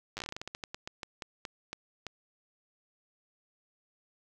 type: slowing click train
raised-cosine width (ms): 0.2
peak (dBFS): -21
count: 21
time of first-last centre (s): 0.17-2.067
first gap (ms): 9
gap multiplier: 1.21
effects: none